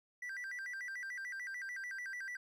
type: tone with vibrato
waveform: triangle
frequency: 1760 Hz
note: A6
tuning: in tune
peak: -39 dBFS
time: 0.22-2.37 s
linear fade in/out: 5 ms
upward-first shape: square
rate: 6.8 Hz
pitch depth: 190 cents each way
effects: none